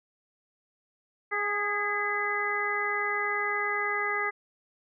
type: harmonic tone with a mistuned harmonic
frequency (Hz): 412.9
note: G#4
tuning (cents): -10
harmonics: 1 / 2 / 3 / 4 / 5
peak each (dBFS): -35 / -36 / -32 / -34 / -30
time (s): 1.31-4.31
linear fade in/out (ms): 20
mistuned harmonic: 5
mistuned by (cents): -36
effects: none